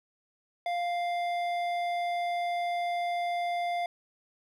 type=tone with hard clipping; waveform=triangle; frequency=698.5 Hz; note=F5; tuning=in tune; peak=-30 dBFS; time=0.66-3.86 s; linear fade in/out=2 ms; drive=14 dB; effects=none

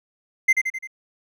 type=tone with echo; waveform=triangle; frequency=2079 Hz; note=C7; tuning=12 cents flat; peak=-10 dBFS; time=0.48-0.53 s; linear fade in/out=10 ms; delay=86 ms; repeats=4; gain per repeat=-5 dB; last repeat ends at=0.874 s; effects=none

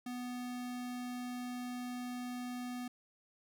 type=tone; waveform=square; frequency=247.1 Hz; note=B3; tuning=1 cent sharp; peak=-40 dBFS; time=0.06-2.88 s; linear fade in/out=5 ms; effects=none

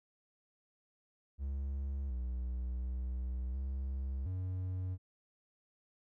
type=tone with pitch steps; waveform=triangle; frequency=68.6 / 61.9 / 62.7 / 66.5 / 92.4 Hz; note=C#2 / B1 / B1 / C2 / F#2; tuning=-17 / +5 / +27 / +29 / -2 cents; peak=-33 dBFS; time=1.38-4.98 s; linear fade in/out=50 ms; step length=720 ms; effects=none

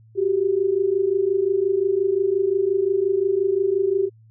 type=tone pair together; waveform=sine; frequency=370 / 395.7 Hz; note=F#4 / G4; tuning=0 / +16 cents; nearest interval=minor second; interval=116 cents; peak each=-22 / -19 dBFS; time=0.15-4.1 s; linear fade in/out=50 ms; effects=added 111 Hz sine -48 dBFS peak until 4.3 s

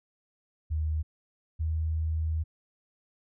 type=tone pair in turn; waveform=sine; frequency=77.78 / 79.55 Hz; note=D#2 / D#2; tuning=0 / +39 cents; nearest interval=unison; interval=39 cents; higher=second; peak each=-26 dBFS; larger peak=neither; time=0.7-1.03 / 1.59-2.44 s; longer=second; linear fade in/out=20 ms; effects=none

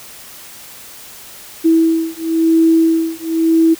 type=beating tone pair; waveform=sine; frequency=325.7 / 326.67 Hz; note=E4 / E4; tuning=-21 / -16 cents; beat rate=0.97 Hz; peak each=-13 dBFS; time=1.64-3.75 s; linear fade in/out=20 ms; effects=white hiss -36 dBFS RMS until 3.79 s

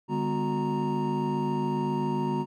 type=tone cluster; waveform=triangle; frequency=147.3 / 201.6 / 249 / 363.7 / 932 Hz; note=D3 / G3 / B3 / F#4 / A#5; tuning=+6 / +49 / +14 / -30 / -1 cents; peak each=-30 dBFS; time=0.08-2.46 s; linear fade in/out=50 ms; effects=none

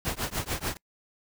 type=noise with tremolo; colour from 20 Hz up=pink; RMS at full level=-28 dBFS; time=0.05-0.77 s; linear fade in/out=0 ms; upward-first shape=triangle; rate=6.8 Hz; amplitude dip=100%; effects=noise-tail reverb RT60 0.1 s tail -25 dB re dry

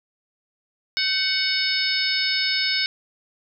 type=harmonic tone with a mistuned harmonic; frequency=740 Hz; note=F#5; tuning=in tune; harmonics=2 / 3 / 4 / 5 / 6 / 7; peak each=-30 / -26 / -31 / -27 / -27 / -25 dBFS; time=0.97-2.86 s; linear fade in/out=0 ms; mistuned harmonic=2; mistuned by=+58 cents; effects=none

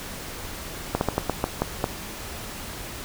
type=slowing click train; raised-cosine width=1 ms; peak=-7 dBFS; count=8; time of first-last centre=0.95-1.842 s; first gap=61 ms; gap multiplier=1.24; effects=pink hiss -36 dBFS RMS until 3.04 s

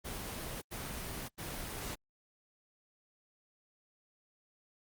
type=noise bursts; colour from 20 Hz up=pink; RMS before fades=-41 dBFS; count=3; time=0.04-1.956 s; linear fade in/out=20 ms; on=580 ms; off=88 ms; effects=Opus 24 kbps

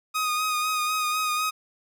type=tone with vibrato; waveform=sawtooth; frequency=1244.5 Hz; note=D#6; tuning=in tune; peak=-20 dBFS; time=0.14-1.51 s; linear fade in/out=20 ms; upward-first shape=sine; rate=4 Hz; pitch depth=27 cents each way; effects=none

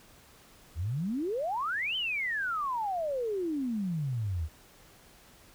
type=exponential two-way sweep; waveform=sine; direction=up then down; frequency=73.5 to 3136 to 73.5 Hz; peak=-29 dBFS; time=0.75-4.49 s; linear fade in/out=50 ms; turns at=1.96 s; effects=pink hiss -57 dBFS RMS until 5.54 s

